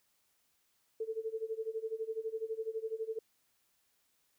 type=tone with tremolo; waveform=sine; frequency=444.4 Hz; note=A4; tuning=17 cents sharp; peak=-32 dBFS; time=1-3.19 s; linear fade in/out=5 ms; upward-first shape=sine; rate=12 Hz; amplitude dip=90%; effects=white hiss -75 dBFS RMS until 4.38 s